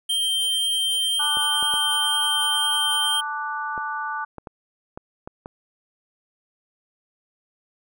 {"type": "tone", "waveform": "square", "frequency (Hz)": 3149, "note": "G7", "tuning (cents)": 7, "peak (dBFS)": -21, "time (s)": [0.09, 3.21], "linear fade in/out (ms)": 10}
{"type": "chord", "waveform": "sine", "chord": "D major", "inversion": "second", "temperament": "equal", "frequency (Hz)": [880, 1174.7, 1480], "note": ["A5", "D6", "F#6"], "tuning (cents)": [0, 0, 0], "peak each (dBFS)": -30, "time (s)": [1.19, 4.25], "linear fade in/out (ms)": 10}
{"type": "clicks", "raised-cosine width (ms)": 1, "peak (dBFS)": -21, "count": 9, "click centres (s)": [1.371, 1.627, 1.739, 3.778, 4.383, 4.472, 4.975, 5.275, 5.459]}
{"effects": []}